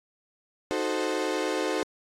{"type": "chord", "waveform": "35% pulse", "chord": "D# diminished seventh", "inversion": "none", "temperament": "equal", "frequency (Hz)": [311.1, 370, 440, 523.3], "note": ["D#4", "F#4", "A4", "C5"], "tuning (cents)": [0, 0, 0, 0], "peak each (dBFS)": -30, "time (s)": [0.71, 1.83], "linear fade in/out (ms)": 0, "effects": ["low-pass 8000 Hz 12 dB/octave", "AAC 48 kbps"]}